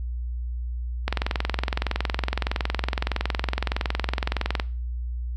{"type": "click train", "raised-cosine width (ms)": 0.3, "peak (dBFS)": -8, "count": 77, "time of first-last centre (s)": [1.08, 4.599], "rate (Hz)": 21.6, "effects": ["noise-tail reverb RT60 0.4 s tail -20 dB re dry", "added 60 Hz sine -27 dBFS peak until 5.36 s"]}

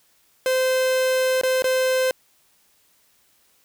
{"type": "tone with dropouts", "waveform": "45% pulse", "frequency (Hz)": 517, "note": "C5", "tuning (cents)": -21, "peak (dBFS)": -18, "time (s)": [0.46, 2.11], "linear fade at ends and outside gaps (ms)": 1, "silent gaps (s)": [[1.413, 1.434], [1.622, 1.642]], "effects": ["white hiss -61 dBFS RMS until 3.64 s"]}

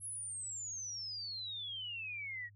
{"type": "exponential sweep", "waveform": "sine", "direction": "down", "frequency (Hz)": [11000, 1871], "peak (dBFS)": -40, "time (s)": [0, 2.5], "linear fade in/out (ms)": 50, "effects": ["added 102 Hz sine -58 dBFS peak until 2.55 s"]}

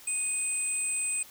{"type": "tone pair together", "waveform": "sine", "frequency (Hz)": [2489, 8138], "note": ["D#7", "C9"], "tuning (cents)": [0, -49], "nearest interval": "octave + major sixth", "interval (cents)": 2051, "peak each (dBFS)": [-36, -28], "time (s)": [0.07, 1.23], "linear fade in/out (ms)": 5, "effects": ["white hiss -51 dBFS RMS until 1.3 s"]}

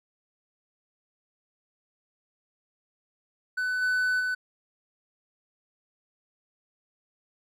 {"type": "tone with level steps", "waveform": "triangle", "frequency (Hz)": 1500, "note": "F#6", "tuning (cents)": 23, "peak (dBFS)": [-24, -21, -24], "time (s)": [3.57, 4.35], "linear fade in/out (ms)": 10, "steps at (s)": [3.81, 4.19], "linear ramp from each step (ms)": 20, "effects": []}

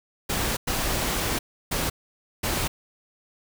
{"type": "noise bursts at uneven times", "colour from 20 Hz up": "pink", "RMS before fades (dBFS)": -26, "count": 4, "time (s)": [[0.29, 0.57], [0.67, 1.39], [1.71, 1.9], [2.43, 2.68]], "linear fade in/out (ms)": 10, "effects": []}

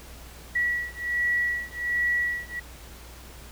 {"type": "beating tone pair", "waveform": "sine", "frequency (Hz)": [1936, 1937.3], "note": ["B6", "B6"], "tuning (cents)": [-35, -34], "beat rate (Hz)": 1.3, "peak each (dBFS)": -27, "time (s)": [0.55, 2.6], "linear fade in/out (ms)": 10, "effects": ["added 60 Hz sine -45 dBFS peak until 3.51 s", "pink hiss -47 dBFS RMS until 3.51 s"]}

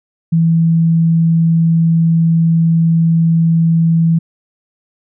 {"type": "tone", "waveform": "sine", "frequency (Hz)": 164.81, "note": "E3", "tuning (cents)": 0, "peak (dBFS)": -8, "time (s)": [0.32, 4.19], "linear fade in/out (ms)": 10, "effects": []}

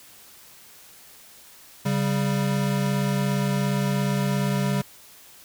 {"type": "tone pair together", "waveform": "square", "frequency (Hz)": [138.59, 195.8], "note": ["C#3", "G3"], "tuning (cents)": [0, -2], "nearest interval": "tritone", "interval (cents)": 598, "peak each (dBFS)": -25, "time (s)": [1.85, 4.82], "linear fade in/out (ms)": 10, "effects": ["white hiss -49 dBFS RMS until 5.44 s"]}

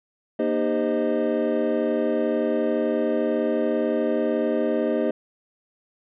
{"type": "tone cluster", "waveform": "triangle", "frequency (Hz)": [236, 307.4, 401.1, 521, 619], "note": ["A#3", "D#4", "G4", "C5", "D#5"], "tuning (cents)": [22, -21, 40, -7, -9], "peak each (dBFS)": -25, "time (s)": [0.39, 5.11], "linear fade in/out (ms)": 5, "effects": ["resampled to 8000 Hz"]}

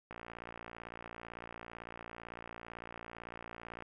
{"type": "click train", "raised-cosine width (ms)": 0.5, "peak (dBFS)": -30, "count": 216, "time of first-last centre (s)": [0.11, 3.823], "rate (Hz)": 57.9, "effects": []}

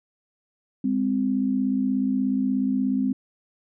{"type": "tone pair together", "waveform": "sine", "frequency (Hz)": [203.2, 259.9], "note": ["G#3", "C4"], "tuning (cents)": [-38, -11], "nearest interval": "major third", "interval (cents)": 427, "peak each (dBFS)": [-25, -22], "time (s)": [0.84, 3.13], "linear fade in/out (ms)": 5, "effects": []}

